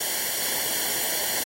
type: noise with comb filter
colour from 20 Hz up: white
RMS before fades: -26 dBFS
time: 0-1.44 s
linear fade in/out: 10 ms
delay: 0.79 ms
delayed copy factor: -0.75
effects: AAC 48 kbps